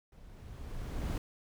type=noise with level ramp; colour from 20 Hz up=brown; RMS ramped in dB=-55 to -32 dBFS; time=0.12-1.18 s; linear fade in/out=2 ms; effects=none